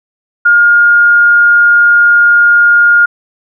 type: tone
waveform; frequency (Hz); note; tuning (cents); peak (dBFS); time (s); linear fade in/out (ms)
sine; 1419; F6; +27; -3; 0.45-3.06; 10
effects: none